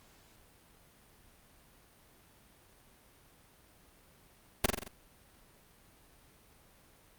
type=noise with echo; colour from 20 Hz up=pink; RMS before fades=-24 dBFS; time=4.64-4.66 s; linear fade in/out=5 ms; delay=44 ms; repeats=5; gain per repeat=-4 dB; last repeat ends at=4.88 s; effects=pink hiss -62 dBFS RMS until 7.18 s + Opus 48 kbps